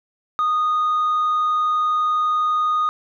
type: tone with tanh clipping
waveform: triangle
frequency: 1236 Hz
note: D#6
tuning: 12 cents flat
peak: -17 dBFS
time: 0.39-2.89 s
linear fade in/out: 0 ms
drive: 6 dB
effects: none